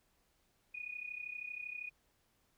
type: tone with amplitude modulation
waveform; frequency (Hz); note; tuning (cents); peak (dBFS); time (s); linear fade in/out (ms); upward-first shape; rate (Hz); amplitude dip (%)
sine; 2465; D#7; -17; -38; 0.74-1.9; 10; sine; 32.7; 80
effects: pink hiss -75 dBFS RMS until 2.57 s